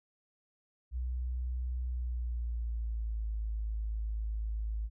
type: tone with pitch glide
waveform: sine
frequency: 62 to 53.97 Hz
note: B1 to A1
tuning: +7 to -33 cents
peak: -32 dBFS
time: 0.91-4.9 s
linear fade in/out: 50 ms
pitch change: -240 cents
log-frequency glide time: 1.86-3.27 s
effects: none